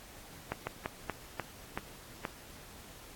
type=slowing click train; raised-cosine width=0.5 ms; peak=-18 dBFS; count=7; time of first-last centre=0.52-2.252 s; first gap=150 ms; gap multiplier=1.26; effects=pink hiss -52 dBFS RMS until 3.15 s + AAC 64 kbps